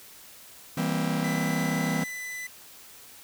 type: chord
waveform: 45% pulse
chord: C dominant seventh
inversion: first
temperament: just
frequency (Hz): 163.52 / 196.22 / 235.5 / 261.6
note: E3 / G3 / Bb3 / C4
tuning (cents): -14 / +2 / +18 / 0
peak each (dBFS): -29 / -32 / -32 / -32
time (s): 0.77-2.04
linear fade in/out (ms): 5
type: tone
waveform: 45% pulse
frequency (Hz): 2000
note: B6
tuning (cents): +21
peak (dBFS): -34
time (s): 1.24-2.47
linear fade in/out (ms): 5
effects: white hiss -49 dBFS RMS until 3.23 s